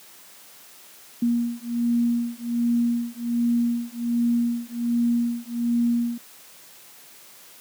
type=beating tone pair; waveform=sine; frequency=236.1 / 237.4 Hz; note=A#3 / A#3; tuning=+22 / +32 cents; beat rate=1.3 Hz; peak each=-23 dBFS; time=1.22-6.18 s; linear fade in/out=5 ms; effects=white hiss -48 dBFS RMS until 7.6 s + high-pass 150 Hz 12 dB/octave